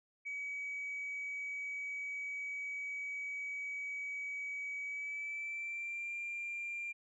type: tone with pitch glide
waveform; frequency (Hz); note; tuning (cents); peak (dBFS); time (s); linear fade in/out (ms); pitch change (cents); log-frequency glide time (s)
sine; 2272 to 2382; C#7 to D7; +42 to +24; -37; 0.25-6.93; 20; +82; 4.84-6.14
effects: tanh soft clip ceiling -35 dBFS